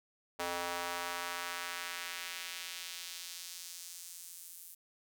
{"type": "tone with high-pass filter sweep", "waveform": "square", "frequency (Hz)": 87.31, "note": "F2", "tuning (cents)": 0, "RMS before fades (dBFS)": -42, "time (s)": [0.39, 4.75], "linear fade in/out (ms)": 10, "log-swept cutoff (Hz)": [610, 11000], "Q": 1, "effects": []}